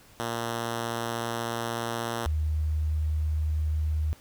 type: tone pair in turn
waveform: 5% pulse / sine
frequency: 116.54 / 77.19 Hz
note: A#2 / D#2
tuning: 0 / -13 cents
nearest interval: perfect fifth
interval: 713 cents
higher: first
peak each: -18 / -24 dBFS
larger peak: first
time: 0.2-2.26 / 2.26-4.13 s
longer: first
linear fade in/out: 0 ms
effects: pink hiss -55 dBFS RMS until 4.2 s